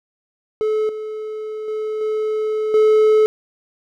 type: tone with level steps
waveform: triangle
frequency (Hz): 431.6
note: A4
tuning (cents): -33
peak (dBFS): -14 / -23 / -19 / -16 / -8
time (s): 0.61-3.26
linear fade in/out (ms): 0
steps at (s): 0.89 / 1.68 / 2.01 / 2.74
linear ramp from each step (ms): 2
effects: none